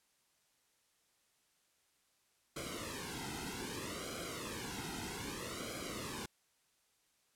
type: noise with flanger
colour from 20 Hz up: pink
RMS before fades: -43 dBFS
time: 2.56-6.26 s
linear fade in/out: 5 ms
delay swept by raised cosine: 1.1 to 1.76 ms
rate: 0.63 Hz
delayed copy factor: -1
effects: white hiss -75 dBFS RMS until 7.35 s + low-pass 11000 Hz 12 dB/octave